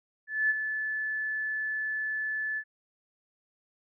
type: tone with ADSR envelope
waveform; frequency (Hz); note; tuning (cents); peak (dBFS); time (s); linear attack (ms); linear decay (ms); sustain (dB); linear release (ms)
sine; 1736; A6; -24; -21; 0.27-2.64; 230; 27; -8; 65
effects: none